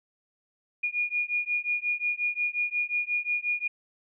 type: beating tone pair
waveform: sine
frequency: 2435 / 2440.6 Hz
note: D#7 / D#7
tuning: -38 / -34 cents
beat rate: 5.6 Hz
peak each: -29 dBFS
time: 0.83-3.68 s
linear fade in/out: 10 ms
effects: none